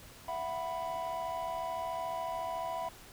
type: chord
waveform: triangle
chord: E suspended second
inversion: none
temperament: equal with one note detuned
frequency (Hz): 666.1 / 740 / 987.8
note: E5 / F#5 / B5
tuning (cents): +18 / 0 / 0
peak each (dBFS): -36 / -38 / -36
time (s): 0.28-2.89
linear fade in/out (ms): 5
effects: tanh soft clip ceiling -23 dBFS + pink hiss -53 dBFS RMS until 3.12 s